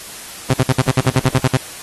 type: tone bursts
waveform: sawtooth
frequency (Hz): 130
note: C3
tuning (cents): -11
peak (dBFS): -6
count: 12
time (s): 0.5-1.571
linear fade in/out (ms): 5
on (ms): 37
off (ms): 57
effects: white hiss -33 dBFS RMS until 1.82 s + AAC 32 kbps